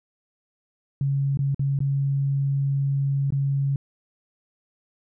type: tone with dropouts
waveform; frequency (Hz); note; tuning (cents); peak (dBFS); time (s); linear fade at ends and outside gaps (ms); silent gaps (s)
sine; 138.59; C#3; 0; -20; 1.01-3.76; 2; 1.373-1.39 / 1.546-1.594 / 1.79-1.804 / 3.305-3.323
effects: none